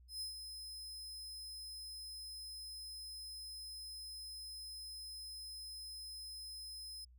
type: tone with ADSR envelope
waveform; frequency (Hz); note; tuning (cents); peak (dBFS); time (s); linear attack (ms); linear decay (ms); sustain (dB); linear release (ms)
sawtooth; 5100; D#8; +42; -37; 0.08-7.05; 130; 120; -7; 9
effects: added 61 Hz sine -59 dBFS peak until 7.18 s